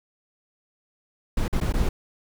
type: noise with dropouts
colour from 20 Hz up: brown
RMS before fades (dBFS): -22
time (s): 1.37-1.89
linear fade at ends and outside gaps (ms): 5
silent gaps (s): 1.481-1.527 / 1.603-1.611 / 1.725-1.738
effects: none